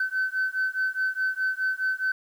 sine beating tone pair, 1524 / 1528.8 Hz, G6 / G6, -49 / -44 cents, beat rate 4.8 Hz, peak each -26 dBFS, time 0-2.12 s, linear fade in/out 5 ms, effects tanh soft clip ceiling -19 dBFS + 9-bit

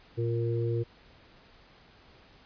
harmonic tone, 116.54 Hz, A#2, in tune, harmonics 1 / 3 / 4, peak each -28 / -33 / -34 dBFS, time 0.17-0.84 s, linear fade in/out 20 ms, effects pink hiss -57 dBFS RMS until 2.45 s + resampled to 11025 Hz

